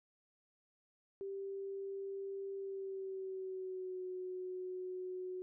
sine tone with pitch glide, 392 to 367.9 Hz, G4 to F#4, 0 to -10 cents, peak -40 dBFS, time 1.21-5.42 s, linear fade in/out 0 ms, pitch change -110 cents, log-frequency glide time 2.56-4.04 s, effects none

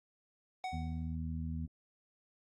square tone with exponential decay, 746 Hz, F#5, 14 cents sharp, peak -35 dBFS, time 0.64-1.15 s, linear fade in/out 1 ms, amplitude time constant 110 ms
harmonic tone, 80.6 Hz, E2, 38 cents flat, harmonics 1 / 2 / 3, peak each -38 / -41 / -43 dBFS, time 0.72-1.67 s, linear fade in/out 20 ms
effects low-pass 5000 Hz 12 dB/octave + Opus 32 kbps

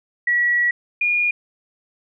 sine tone pair in turn, 1930 / 2432 Hz, B6 / D#7, -40 / -40 cents, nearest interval major third, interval 400 cents, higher second, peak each -15 / -16 dBFS, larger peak first, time 0.27-0.71 / 1.01-1.31 s, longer first, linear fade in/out 5 ms, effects none

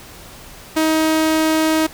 sawtooth tone, 316.1 Hz, D#4, 27 cents sharp, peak -10 dBFS, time 0.76-1.87 s, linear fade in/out 10 ms, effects pink hiss -39 dBFS RMS until 1.93 s

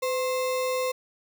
sine tone with sample-and-hold, 509 Hz, C5, 48 cents flat, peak -24 dBFS, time 0.02-0.92 s, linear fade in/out 10 ms, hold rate 1575 Hz, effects none

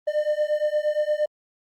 triangle beating tone pair, 598 / 606.6 Hz, D5 / D#5, +31 / -44 cents, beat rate 8.6 Hz, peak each -22 dBFS, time 0.07-1.26 s, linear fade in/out 10 ms, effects Opus 24 kbps

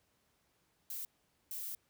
violet noise bursts at uneven times, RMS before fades -42 dBFS, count 2, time 0.9-1.05 / 1.51-1.75 s, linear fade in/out 2 ms, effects pink hiss -75 dBFS RMS until 1.89 s + high-pass 60 Hz 12 dB/octave

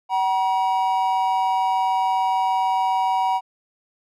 triangle tone pair together, 758.8 / 956 Hz, F#5 / A#5, +43 / +43 cents, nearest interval major third, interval 400 cents, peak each -19 dBFS, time 0.09-3.41 s, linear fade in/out 50 ms, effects none

